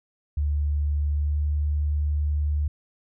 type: tone with pitch glide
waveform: sine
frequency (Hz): 73.3 to 74.11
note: D2 to D2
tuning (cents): -3 to +16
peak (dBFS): -21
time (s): 0.37-2.68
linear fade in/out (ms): 5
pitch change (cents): +19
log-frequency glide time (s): 1.14-1.39
effects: none